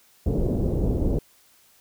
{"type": "low-pass noise", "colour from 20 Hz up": "pink", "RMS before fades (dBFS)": -23, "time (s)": [0.26, 1.19], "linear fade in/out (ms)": 5, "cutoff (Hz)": 490, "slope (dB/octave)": 24, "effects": ["white hiss -58 dBFS RMS until 1.8 s"]}